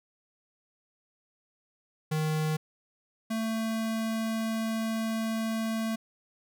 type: tone pair in turn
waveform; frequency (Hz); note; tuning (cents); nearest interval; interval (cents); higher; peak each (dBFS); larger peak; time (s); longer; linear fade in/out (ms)
square; 155.56 / 223.2; D#3 / A3; 0 / +25; tritone; 625; second; -27 / -29; first; 2.11-2.57 / 3.3-5.96; second; 10
effects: none